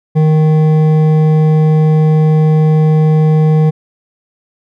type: tone with hard clipping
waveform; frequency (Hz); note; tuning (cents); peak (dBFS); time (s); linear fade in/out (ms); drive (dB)
triangle; 155.56; D#3; 0; -8; 0.15-3.71; 20; 13
effects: none